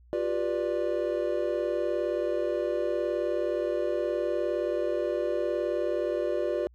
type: chord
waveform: triangle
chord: G dominant seventh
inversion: third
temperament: just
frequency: 352.8 / 392 / 490 / 588 Hz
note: F4 / G4 / B4 / D5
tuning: +18 / 0 / -14 / +2 cents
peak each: -29 / -32 / -31 / -28 dBFS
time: 0.13-6.67 s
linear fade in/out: 0 ms
effects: added 60 Hz sine -53 dBFS peak until 6.74 s